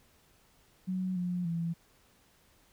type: tone with pitch steps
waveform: sine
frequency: 185.5 / 178.2 / 167.7 Hz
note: F#3 / F3 / E3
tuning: +5 / +35 / +30 cents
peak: -30 dBFS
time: 0.87-1.74 s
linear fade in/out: 20 ms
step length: 290 ms
effects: pink hiss -65 dBFS RMS until 2.72 s